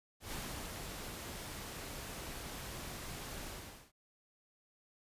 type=noise with ADSR envelope; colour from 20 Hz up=pink; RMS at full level=-42 dBFS; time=0.2-3.92 s; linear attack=120 ms; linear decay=370 ms; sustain=-3 dB; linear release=450 ms; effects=resampled to 32000 Hz